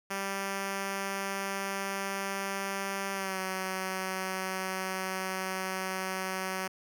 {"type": "tone with pitch glide", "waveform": "5% pulse", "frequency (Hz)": [196, 188.45], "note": ["G3", "F#3"], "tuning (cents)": [0, 32], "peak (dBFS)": -21, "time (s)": [0.1, 6.68], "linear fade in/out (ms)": 10, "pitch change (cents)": -68, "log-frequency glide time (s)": [3.13, 3.39], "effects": []}